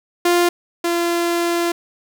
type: tone pair in turn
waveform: sawtooth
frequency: 349.2 / 342.8 Hz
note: F4 / F4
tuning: 0 / -32 cents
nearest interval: unison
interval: 32 cents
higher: first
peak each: -9 / -13 dBFS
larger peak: first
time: 0.25-0.49 / 0.84-1.72 s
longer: second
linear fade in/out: 5 ms
effects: none